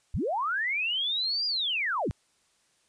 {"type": "linear two-way sweep", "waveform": "sine", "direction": "up then down", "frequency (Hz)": [34.79, 4907, 34.79], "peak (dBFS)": -26, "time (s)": [0.14, 2.11], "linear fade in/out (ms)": 0, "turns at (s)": 1.46, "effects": ["white hiss -68 dBFS RMS until 2.88 s", "resampled to 22050 Hz"]}